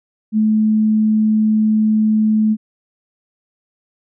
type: tone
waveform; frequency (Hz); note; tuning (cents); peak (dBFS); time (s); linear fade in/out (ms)
sine; 216.2; A3; -30; -11; 0.32-2.57; 50
effects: none